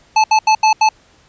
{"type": "tone bursts at uneven times", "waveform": "square", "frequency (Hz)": 869, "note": "A5", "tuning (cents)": -22, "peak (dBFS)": -9, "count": 5, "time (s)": [[0.16, 0.24], [0.31, 0.39], [0.47, 0.55], [0.63, 0.73], [0.81, 0.89]], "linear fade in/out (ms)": 5, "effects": ["pink hiss -51 dBFS RMS until 1.28 s", "resampled to 16000 Hz"]}